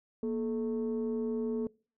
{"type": "tone pair together", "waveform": "sine", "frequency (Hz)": [236.3, 433.6], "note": ["A#3", "A4"], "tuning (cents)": [24, -25], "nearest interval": "major seventh", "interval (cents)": 1051, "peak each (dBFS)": [-31, -32], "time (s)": [0.23, 1.67], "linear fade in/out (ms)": 2, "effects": ["noise-tail reverb RT60 0.4 s tail -25 dB re dry", "tanh soft clip ceiling -26 dBFS"]}